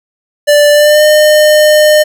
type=tone with pitch glide; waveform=square; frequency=587.3 to 607.3 Hz; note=D5 to D#5; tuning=0 to -42 cents; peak=-4 dBFS; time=0.47-2.04 s; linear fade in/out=20 ms; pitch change=+58 cents; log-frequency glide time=0.71-1.04 s; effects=none